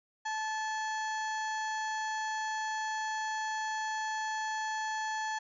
harmonic tone with a mistuned harmonic, 870 Hz, A5, 20 cents flat, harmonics 1 / 2 / 3 / 4 / 5 / 6 / 7 / 8, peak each -34 / -37 / -53 / -49 / -48 / -58 / -49 / -51 dBFS, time 0.25-5.39 s, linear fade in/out 10 ms, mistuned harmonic 4, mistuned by -87 cents, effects none

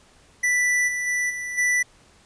square tone with level steps, 1975.5 Hz, B6, in tune, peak -19 / -25 / -22 / -29 / -19 dBFS, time 0.43-1.83 s, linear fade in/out 10 ms, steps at 0.87 / 1.06 / 1.29 / 1.57 s, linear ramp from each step 20 ms, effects pink hiss -55 dBFS RMS until 2.25 s + resampled to 22050 Hz

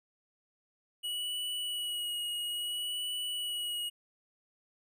square tone with vibrato, 2921 Hz, F#7, 23 cents flat, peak -34 dBFS, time 1.03-3.9 s, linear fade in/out 20 ms, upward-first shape sine, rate 0.59 Hz, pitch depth 21 cents each way, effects none

